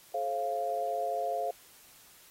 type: tone cluster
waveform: sine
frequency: 431 / 536 / 694 Hz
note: A4 / C5 / F5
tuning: -36 / +42 / -11 cents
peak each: -38 / -35 / -31 dBFS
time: 0.14-1.51 s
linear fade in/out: 5 ms
effects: white hiss -57 dBFS RMS until 2.3 s + AAC 48 kbps